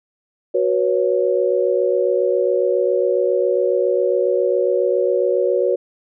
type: chord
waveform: sine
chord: F# suspended fourth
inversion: none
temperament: equal with one note detuned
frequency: 370 / 487.1 / 554.4 Hz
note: F#4 / B4 / C#5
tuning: 0 / -24 / 0 cents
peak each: -19 dBFS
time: 0.54-5.76 s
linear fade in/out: 10 ms
effects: none